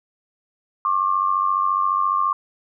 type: tone pair together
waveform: sine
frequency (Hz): 1081.5 / 1176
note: C#6 / D6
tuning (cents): -43 / +2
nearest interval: minor second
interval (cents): 145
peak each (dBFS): -20 / -20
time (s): 0.85-2.33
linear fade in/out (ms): 2
effects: none